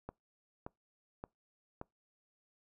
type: click train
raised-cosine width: 1 ms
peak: -28 dBFS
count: 4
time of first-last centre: 0.09-1.814 s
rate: 1.74 Hz
effects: noise-tail reverb RT60 0.2 s tail -25 dB re dry

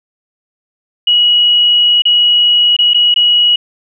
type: tone with dropouts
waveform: sine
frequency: 2912 Hz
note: F#7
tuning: 28 cents flat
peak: -6 dBFS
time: 1.07-3.56 s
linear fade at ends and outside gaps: 5 ms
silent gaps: 2.021-2.053 / 2.766-2.788 / 2.935-2.944 / 3.142-3.16 s
effects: none

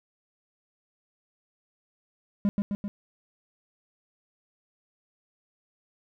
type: tone with echo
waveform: triangle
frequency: 202.4 Hz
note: G#3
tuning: 44 cents flat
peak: -18 dBFS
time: 2.45-2.49 s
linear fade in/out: 0 ms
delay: 130 ms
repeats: 3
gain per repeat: -3 dB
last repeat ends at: 2.88 s
effects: none

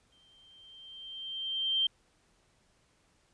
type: tone with exponential growth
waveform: sine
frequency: 3145 Hz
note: G7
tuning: 5 cents sharp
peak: -24 dBFS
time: 0.12-1.87 s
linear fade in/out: 5 ms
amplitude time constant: 380 ms
effects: pink hiss -69 dBFS RMS until 3.33 s + resampled to 22050 Hz

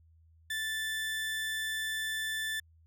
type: tone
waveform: 30% pulse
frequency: 1760 Hz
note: A6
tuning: in tune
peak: -30 dBFS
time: 0.5-2.6 s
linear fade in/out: 5 ms
effects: added 81 Hz sine -59 dBFS peak until 2.86 s

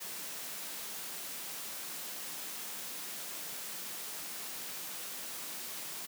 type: high-pass noise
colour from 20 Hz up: white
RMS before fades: -42 dBFS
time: 0-6.07 s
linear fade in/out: 20 ms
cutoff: 140 Hz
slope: 48 dB/octave
effects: none

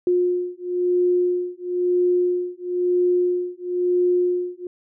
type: beating tone pair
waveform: sine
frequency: 357 / 358 Hz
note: F4 / F4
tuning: +38 / +43 cents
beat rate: 1 Hz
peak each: -21 / -21 dBFS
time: 0.07-4.67 s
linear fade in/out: 2 ms
effects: none

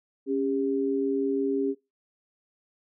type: tone pair together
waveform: sine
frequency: 275.5 / 401.4 Hz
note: C#4 / G4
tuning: -11 / +41 cents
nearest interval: perfect fifth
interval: 652 cents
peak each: -26 / -27 dBFS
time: 0.26-1.75 s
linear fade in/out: 50 ms
effects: noise-tail reverb RT60 0.2 s tail -17 dB re dry

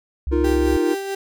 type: tone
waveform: sine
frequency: 67.1 Hz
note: C2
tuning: 44 cents sharp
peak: -21 dBFS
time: 0.27-0.77 s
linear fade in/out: 0 ms
type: chord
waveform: triangle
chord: Eb suspended second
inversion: none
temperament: equal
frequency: 311.1 / 349.2 / 466.2 Hz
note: Eb4 / F4 / Bb4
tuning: 0 / 0 / 0 cents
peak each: -19 / -18 / -23 dBFS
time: 0.31-0.95 s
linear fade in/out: 20 ms
type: tone with tremolo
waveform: 35% pulse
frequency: 392 Hz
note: G4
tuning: in tune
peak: -21 dBFS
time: 0.44-1.15 s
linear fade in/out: 5 ms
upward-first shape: sine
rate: 4.6 Hz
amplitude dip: 40%
effects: none

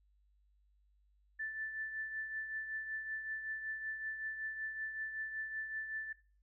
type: tone with tremolo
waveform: sine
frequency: 1760 Hz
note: A6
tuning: in tune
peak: -36 dBFS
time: 1.39-6.13 s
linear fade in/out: 10 ms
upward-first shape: triangle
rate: 5.3 Hz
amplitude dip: 55%
effects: noise-tail reverb RT60 0.4 s tail -19 dB re dry + added 50 Hz sine -68 dBFS peak until 6.42 s

